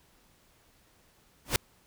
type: noise with exponential growth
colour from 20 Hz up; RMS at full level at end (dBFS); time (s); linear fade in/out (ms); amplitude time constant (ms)
pink; -19; 1.45-1.56; 2; 22
effects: pink hiss -64 dBFS RMS until 1.86 s